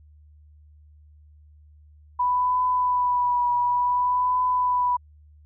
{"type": "tone with vibrato", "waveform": "sine", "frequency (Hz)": 987, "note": "B5", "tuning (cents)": -1, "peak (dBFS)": -19, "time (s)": [2.19, 4.97], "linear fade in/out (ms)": 10, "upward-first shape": "triangle", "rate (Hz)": 0.56, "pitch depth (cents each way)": 29, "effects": ["added 75 Hz sine -49 dBFS peak until 5.45 s"]}